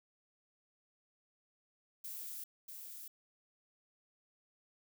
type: noise with echo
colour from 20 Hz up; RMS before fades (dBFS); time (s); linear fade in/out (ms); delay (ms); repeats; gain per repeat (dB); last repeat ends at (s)
violet; -45; 2.04-2.44; 5; 640; 1; -4; 3.08
effects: none